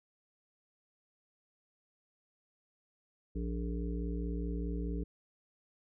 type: harmonic tone with a mistuned harmonic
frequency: 58.27 Hz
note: A#1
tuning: in tune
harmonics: 1 / 3 / 5 / 7 / 8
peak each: -35 / -40 / -42 / -46 / -48 dBFS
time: 3.35-5.04 s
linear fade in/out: 10 ms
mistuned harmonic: 8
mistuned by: -51 cents
effects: none